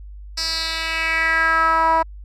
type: tone with band-pass filter sweep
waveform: 10% pulse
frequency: 325 Hz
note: E4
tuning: 24 cents flat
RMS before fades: -19 dBFS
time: 0.37-2.03 s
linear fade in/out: 10 ms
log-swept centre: 5300 to 860 Hz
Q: 3.5
effects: added 50 Hz sine -34 dBFS peak until 2.24 s